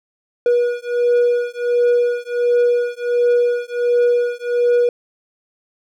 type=beating tone pair; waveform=triangle; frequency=482.3 / 483.7 Hz; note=B4 / B4; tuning=-41 / -36 cents; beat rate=1.4 Hz; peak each=-15 dBFS; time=0.46-4.89 s; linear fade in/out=2 ms; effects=none